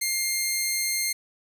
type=tone; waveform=10% pulse; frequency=2115 Hz; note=C7; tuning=18 cents sharp; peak=-15 dBFS; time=0.01-1.13 s; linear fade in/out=10 ms; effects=none